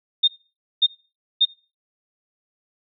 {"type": "tone bursts", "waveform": "sine", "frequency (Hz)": 3661, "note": "A#7", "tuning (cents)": -32, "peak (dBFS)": -12, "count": 3, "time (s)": [0.23, 1.454], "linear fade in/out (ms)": 10, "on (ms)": 48, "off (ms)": 540, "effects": ["noise-tail reverb RT60 0.3 s tail -17 dB re dry"]}